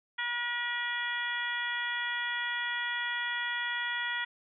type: harmonic tone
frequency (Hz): 479.8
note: A#4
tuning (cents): +50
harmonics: 2 / 3 / 4 / 5 / 6 / 7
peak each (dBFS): -40 / -37 / -33 / -43 / -46 / -39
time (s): 0.18-4.25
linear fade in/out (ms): 10
effects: none